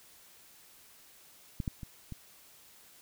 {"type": "clicks", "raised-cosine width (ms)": 5, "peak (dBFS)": [-21, -20, -29, -28], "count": 4, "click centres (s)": [1.602, 1.678, 1.832, 2.123], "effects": ["white hiss -58 dBFS RMS until 3.01 s"]}